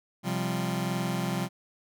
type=chord; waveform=sawtooth; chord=C suspended fourth; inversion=none; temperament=just; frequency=130.81 / 174.42 / 196.22 Hz; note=C3 / F3 / G3; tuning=0 / -2 / +2 cents; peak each=-29 / -27 / -28 dBFS; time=0.23-1.49 s; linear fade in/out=50 ms; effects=none